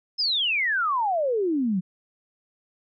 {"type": "exponential sweep", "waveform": "sine", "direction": "down", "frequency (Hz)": [5274, 174.61], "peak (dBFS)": -21, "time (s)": [0.18, 1.81], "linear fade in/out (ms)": 20, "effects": []}